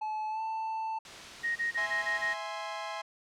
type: tone with pitch glide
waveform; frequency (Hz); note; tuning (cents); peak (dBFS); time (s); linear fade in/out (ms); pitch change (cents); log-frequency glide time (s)
triangle; 862 to 885.2; A5 to A5; -36 to +10; -30; 0.01-0.99; 10; +46; 0.29-0.41
type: noise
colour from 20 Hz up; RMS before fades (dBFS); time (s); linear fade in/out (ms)
white; -44; 1.05-2.34; 2
type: tone bursts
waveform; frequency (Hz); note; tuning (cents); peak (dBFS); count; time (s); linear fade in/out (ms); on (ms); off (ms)
sine; 1871; A#6; +6; -28; 6; 1.43-2.34; 20; 130; 26
type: chord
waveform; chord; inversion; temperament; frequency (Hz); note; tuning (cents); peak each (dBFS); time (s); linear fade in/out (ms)
sawtooth; E augmented; none; equal with one note detuned; 657.4 / 830.6 / 1046.5; E5 / G#5 / B#5; -5 / 0 / 0; -37 / -36 / -36; 1.77-3.02; 10
effects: low-pass 5000 Hz 12 dB/octave